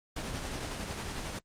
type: noise with tremolo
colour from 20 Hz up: pink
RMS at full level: -35 dBFS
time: 0.16-1.39 s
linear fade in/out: 5 ms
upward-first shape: sine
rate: 11 Hz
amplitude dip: 30%
effects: low-pass 8000 Hz 12 dB/octave + Opus 24 kbps